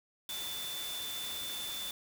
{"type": "tone in noise", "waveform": "sine", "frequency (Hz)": 3520, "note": "A7", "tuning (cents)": 0, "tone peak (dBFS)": -39, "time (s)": [0.29, 1.91], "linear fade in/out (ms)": 2, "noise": "white", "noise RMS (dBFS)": -42, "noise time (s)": [0.29, 1.91], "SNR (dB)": 0, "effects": []}